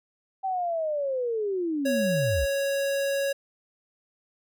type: linear sweep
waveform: sine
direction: down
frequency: 778 to 53 Hz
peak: -25 dBFS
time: 0.43-2.46 s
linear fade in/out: 20 ms
type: tone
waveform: square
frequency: 554.4 Hz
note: C#5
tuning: in tune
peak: -25 dBFS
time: 1.85-3.33 s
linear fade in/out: 10 ms
effects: none